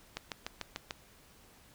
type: click train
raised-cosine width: 0.2 ms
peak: -19 dBFS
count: 6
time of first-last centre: 0.17-0.909 s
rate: 6.77 Hz
effects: pink hiss -60 dBFS RMS until 1.74 s